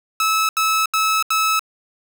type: tone bursts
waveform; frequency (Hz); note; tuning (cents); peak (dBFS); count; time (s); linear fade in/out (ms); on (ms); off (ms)
sawtooth; 1300; E6; -24; -12; 4; 0.2-1.594; 2; 290; 78
effects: none